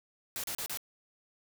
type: noise bursts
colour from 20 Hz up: white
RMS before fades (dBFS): -37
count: 4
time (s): 0.36-0.773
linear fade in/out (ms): 0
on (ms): 77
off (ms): 35
effects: none